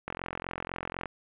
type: click train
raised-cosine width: 0.5 ms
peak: -19 dBFS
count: 44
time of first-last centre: 0.08-1.057 s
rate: 44 Hz
effects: resampled to 8000 Hz + 8-bit

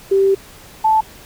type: tone pair in turn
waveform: sine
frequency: 390 / 875.5 Hz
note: G4 / A5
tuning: -9 / -9 cents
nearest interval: octave + major second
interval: 1400 cents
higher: second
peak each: -10 dBFS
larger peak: neither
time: 0.11-0.35 / 0.84-1.01 s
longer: first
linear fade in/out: 10 ms
effects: pink hiss -41 dBFS RMS until 1.25 s

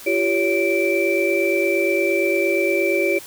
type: tone cluster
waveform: sine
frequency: 342.3 / 390.9 / 562 / 2333 Hz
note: F4 / G4 / C#5 / D7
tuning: -35 / -5 / +24 / -12 cents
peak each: -22 dBFS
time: 0.06-3.19 s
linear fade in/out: 10 ms
effects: white hiss -39 dBFS RMS until 3.26 s

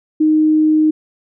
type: tone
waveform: sine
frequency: 309.8 Hz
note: D#4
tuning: 7 cents flat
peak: -9 dBFS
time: 0.2-0.91 s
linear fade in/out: 10 ms
effects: none

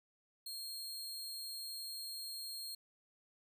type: tone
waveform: sawtooth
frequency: 4237 Hz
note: C8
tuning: 21 cents sharp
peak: -40 dBFS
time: 0.46-2.75 s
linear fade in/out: 5 ms
effects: none

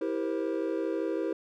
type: chord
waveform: triangle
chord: C dominant seventh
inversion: first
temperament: just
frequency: 327 / 392.4 / 470.9 / 523.3 Hz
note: E4 / G4 / Bb4 / C5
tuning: -14 / +2 / +18 / 0 cents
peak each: -30 / -32 / -33 / -34 dBFS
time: 0.01-1.33 s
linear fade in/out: 5 ms
effects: none

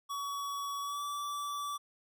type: tone with pitch glide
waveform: square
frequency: 1129 to 1157.4 Hz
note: C#6 to D6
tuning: +31 to -26 cents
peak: -36 dBFS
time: 0.09-1.78 s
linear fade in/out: 20 ms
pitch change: +43 cents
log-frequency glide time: 0.81-1.03 s
effects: none

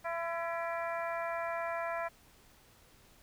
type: harmonic tone with a mistuned harmonic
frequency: 336.2 Hz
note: E4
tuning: 34 cents sharp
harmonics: 2 / 3 / 4 / 5 / 6 / 7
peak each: -36 / -40 / -42 / -44 / -46 / -47 dBFS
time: 0.04-2.09 s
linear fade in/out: 20 ms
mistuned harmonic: 6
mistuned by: -46 cents
effects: pink hiss -62 dBFS RMS until 3.22 s

